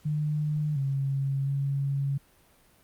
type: tone with pitch steps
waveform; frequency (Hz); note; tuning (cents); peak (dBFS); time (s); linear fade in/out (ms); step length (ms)
sine; 150.7 / 137 / 138.9; D3 / C#3 / C#3; +45 / -20 / +4; -25; 0.05-2.18; 10; 710
effects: pink hiss -61 dBFS RMS until 2.83 s + Opus 48 kbps